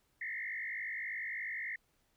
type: tone with frequency modulation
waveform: sine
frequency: 1975.5 Hz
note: B6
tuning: in tune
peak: -37 dBFS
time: 0.21-1.76 s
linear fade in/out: 5 ms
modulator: 51.6 Hz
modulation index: 3.5
effects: pink hiss -75 dBFS RMS until 2.16 s